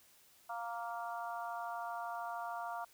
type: harmonic tone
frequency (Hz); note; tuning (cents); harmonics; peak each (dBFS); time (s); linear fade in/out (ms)
233.1; A#3; 0; 3 / 4 / 5 / 6; -42 / -44 / -46 / -48; 0.49-2.85; 10
effects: white hiss -65 dBFS RMS until 2.93 s